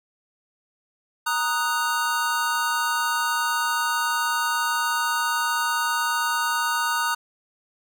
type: chord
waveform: square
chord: D# minor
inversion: second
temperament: equal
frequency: 932.3 / 1244.5 / 1480 Hz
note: A#5 / D#6 / F#6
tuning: 0 / 0 / 0 cents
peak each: -27 dBFS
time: 1.26-7.15 s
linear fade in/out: 10 ms
effects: none